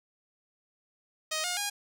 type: tone with pitch steps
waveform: 5% pulse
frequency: 626 / 714.9 / 816.5 Hz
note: D#5 / F5 / G#5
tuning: +10 / +40 / -30 cents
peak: -18 dBFS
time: 1.31-1.7 s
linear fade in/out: 10 ms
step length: 130 ms
effects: none